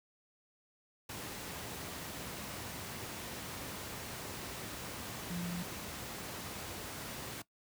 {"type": "tone in noise", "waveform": "sine", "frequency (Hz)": 174.61, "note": "F3", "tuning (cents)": 0, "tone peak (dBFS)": -36, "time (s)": [5.3, 5.63], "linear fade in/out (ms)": 5, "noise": "pink", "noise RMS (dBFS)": -43, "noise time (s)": [1.09, 7.42], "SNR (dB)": 4, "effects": ["noise-tail reverb RT60 0.1 s tail -19 dB re dry", "high-pass 80 Hz 12 dB/octave"]}